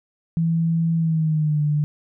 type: tone with pitch glide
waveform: sine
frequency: 165.1 to 148.8 Hz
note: E3 to D3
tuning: +3 to +23 cents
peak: -17 dBFS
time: 0.37-1.84 s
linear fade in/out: 0 ms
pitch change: -180 cents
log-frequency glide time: 0.96-1.61 s
effects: none